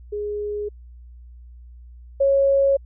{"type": "tone pair in turn", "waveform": "sine", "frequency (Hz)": [415.3, 550.7], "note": ["G#4", "C#5"], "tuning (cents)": [0, -11], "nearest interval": "perfect fourth", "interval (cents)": 489, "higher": "second", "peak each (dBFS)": [-24, -14], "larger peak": "second", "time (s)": [[0.12, 0.69], [2.2, 2.77]], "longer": "neither", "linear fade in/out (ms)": 10, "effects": ["added 60 Hz sine -40 dBFS peak until 2.85 s"]}